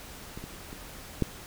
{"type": "clicks", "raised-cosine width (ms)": 3, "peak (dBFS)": [-27, -26, -29, -11], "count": 4, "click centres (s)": [0.375, 0.44, 0.729, 1.223], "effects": ["pink hiss -45 dBFS RMS until 1.46 s"]}